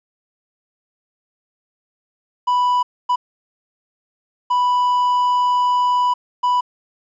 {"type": "tone bursts at uneven times", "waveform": "triangle", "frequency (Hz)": 987.8, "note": "B5", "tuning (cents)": 0, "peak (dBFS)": -12, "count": 4, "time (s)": [[2.47, 2.83], [3.09, 3.16], [4.5, 6.14], [6.43, 6.61]], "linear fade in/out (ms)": 10, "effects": ["resampled to 16000 Hz", "9-bit"]}